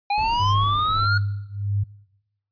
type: linear sweep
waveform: square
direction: up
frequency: 802 to 1442 Hz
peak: -20 dBFS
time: 0.1-1.18 s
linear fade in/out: 5 ms
type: noise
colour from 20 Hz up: brown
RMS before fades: -34 dBFS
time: 0.18-1.06 s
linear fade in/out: 0 ms
type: tone with tremolo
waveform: sine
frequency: 101.1 Hz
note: G#2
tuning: 46 cents flat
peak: -18 dBFS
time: 0.39-1.84 s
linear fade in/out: 10 ms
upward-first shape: triangle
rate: 1.6 Hz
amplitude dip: 90%
effects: noise-tail reverb RT60 0.9 s tail -23 dB re dry + resampled to 11025 Hz